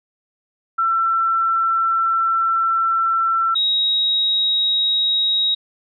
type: tone pair in turn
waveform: sine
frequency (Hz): 1343 / 3799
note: E6 / A#7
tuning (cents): +32 / +32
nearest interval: octave + tritone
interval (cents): 1800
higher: second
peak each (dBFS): -15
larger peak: neither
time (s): 0.78-3.55 / 3.55-5.55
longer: first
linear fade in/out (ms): 10
effects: none